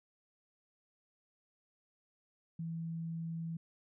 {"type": "tone", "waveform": "sine", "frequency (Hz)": 164.81, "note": "E3", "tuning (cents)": 0, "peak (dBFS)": -37, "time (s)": [2.59, 3.57], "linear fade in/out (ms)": 5, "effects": []}